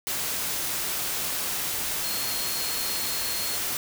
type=tone in noise; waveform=sine; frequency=4274 Hz; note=C8; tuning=36 cents sharp; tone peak=-34 dBFS; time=2.04-3.57 s; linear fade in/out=0 ms; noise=white; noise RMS=-29 dBFS; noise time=0.07-3.77 s; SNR=-8 dB; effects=none